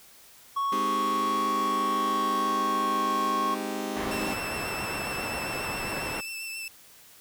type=tone with pitch glide; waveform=triangle; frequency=1108.7 to 1094.1 Hz; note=C#6 to C#6; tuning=0 to -23 cents; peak=-23 dBFS; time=0.56-3.55 s; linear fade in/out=10 ms; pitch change=-23 cents; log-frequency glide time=2.06-3.26 s
type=chord; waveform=sawtooth; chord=Ab major seventh; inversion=none; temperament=just; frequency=207.7 / 259.6 / 311.5 / 389.3 Hz; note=Ab3 / C4 / Eb4 / G4; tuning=0 / -13 / +2 / -12 cents; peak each=-32 dBFS; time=0.72-4.34 s; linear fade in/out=5 ms
type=low-pass noise; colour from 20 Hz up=white; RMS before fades=-34 dBFS; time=3.96-6.21 s; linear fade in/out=10 ms; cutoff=1400 Hz; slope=12 dB/octave
type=tone with vibrato; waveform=sawtooth; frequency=2659 Hz; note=E7; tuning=14 cents sharp; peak=-31 dBFS; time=4.11-6.68 s; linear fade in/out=2 ms; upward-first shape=triangle; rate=7.4 Hz; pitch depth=29 cents each way
effects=white hiss -53 dBFS RMS until 7.2 s